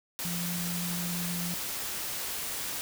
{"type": "tone in noise", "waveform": "sine", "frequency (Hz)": 174.61, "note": "F3", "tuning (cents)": 0, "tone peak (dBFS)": -33, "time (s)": [0.25, 1.54], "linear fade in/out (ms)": 0, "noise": "white", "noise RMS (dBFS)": -35, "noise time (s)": [0.19, 2.81], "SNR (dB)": -1, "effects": []}